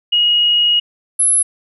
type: tone pair in turn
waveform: sine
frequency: 2887 / 10982 Hz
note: F#7 / F9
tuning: -43 / -30 cents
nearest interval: octave + major seventh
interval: 2313 cents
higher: second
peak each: -10 dBFS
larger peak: neither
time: 0.12-0.8 / 1.19-1.43 s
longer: first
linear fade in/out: 10 ms
effects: none